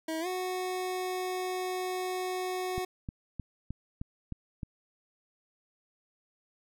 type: tone with pitch glide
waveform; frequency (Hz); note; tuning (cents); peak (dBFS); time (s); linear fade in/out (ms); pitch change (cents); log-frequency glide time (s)
25% pulse; 320.5 to 368.2; E4 to F#4; -49 to -8; -28; 0.08-2.85; 5; +241; 0.2-0.27
type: click train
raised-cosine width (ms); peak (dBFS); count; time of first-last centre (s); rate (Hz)
5; -24; 7; 2.78-4.632; 3.24
effects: none